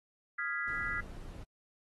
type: chord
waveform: sine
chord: F half-diminished seventh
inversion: third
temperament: equal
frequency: 1244.5 / 1396.9 / 1661.2 / 1975.5 Hz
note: Eb6 / F6 / Ab6 / Cb7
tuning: 0 / 0 / 0 / 0 cents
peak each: -43 / -38 / -38 / -37 dBFS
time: 0.38-1.01 s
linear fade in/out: 10 ms
type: noise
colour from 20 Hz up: brown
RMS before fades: -45 dBFS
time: 0.67-1.44 s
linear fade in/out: 10 ms
effects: AAC 32 kbps